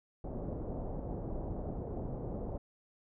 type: low-pass noise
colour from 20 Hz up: pink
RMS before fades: -39 dBFS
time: 0.24-2.58 s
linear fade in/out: 5 ms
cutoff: 690 Hz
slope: 24 dB/octave
effects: none